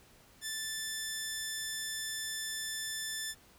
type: tone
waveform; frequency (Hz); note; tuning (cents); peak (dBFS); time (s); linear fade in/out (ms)
10% pulse; 1760; A6; 0; -27; 0.41-3.35; 50
effects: pink hiss -61 dBFS RMS until 3.58 s